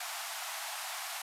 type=band-pass noise; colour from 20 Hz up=pink; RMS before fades=-40 dBFS; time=0-1.22 s; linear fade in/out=5 ms; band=650 to 14000 Hz; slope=96 dB/octave; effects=none